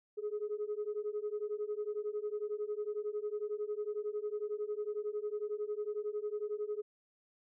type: beating tone pair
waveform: sine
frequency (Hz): 414.3 / 425.3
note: G#4 / G#4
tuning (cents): -4 / +41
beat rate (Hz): 11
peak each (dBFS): -37 / -37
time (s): 0.17-6.82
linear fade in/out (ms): 20
effects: tanh soft clip ceiling -30 dBFS